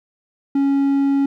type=tone; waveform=triangle; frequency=277.2 Hz; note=C#4; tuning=in tune; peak=-12 dBFS; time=0.55-1.26 s; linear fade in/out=5 ms; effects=none